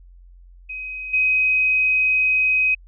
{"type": "tone with level steps", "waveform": "sine", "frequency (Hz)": 2523, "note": "D#7", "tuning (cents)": 23, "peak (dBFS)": [-28, -15], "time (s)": [0.69, 2.75], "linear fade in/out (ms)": 10, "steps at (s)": 1.13, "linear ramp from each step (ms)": 10, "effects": ["added 44 Hz sine -43 dBFS peak until 2.87 s"]}